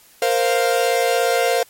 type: chord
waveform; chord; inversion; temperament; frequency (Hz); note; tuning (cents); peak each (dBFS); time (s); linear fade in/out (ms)
45% pulse; Bb suspended second; none; equal; 466.2 / 523.3 / 698.5; Bb4 / C5 / F5; 0 / 0 / 0; -20; 0.22-1.63; 2
effects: white hiss -50 dBFS RMS until 1.69 s + MP3 64 kbps